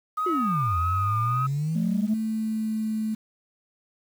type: tone with vibrato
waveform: sine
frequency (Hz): 1242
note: D#6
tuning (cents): -3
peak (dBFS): -23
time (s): 0.17-1.47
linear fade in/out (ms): 10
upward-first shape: triangle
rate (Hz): 1.7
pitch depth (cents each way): 61
type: exponential two-way sweep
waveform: sine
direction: down then up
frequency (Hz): 382 to 82.41 to 217.3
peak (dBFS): -23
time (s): 0.26-2.14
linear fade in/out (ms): 5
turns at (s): 0.78
type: tone with pitch glide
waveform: sine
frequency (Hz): 220 to 218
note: A3 to A3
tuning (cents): 0 to -16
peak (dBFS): -24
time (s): 1.75-3.15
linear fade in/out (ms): 10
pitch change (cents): -16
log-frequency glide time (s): 2.21-2.92
effects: tanh soft clip ceiling -16 dBFS + 8-bit